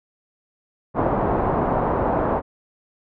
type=low-pass noise; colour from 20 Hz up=white; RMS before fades=-21 dBFS; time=0.94-2.42 s; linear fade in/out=50 ms; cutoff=960 Hz; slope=24 dB/octave; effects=none